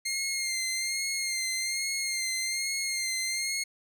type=tone with vibrato; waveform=15% pulse; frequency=2117 Hz; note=C7; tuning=20 cents sharp; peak=-22 dBFS; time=0.05-3.64 s; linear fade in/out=10 ms; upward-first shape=sine; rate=1.2 Hz; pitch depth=40 cents each way; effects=none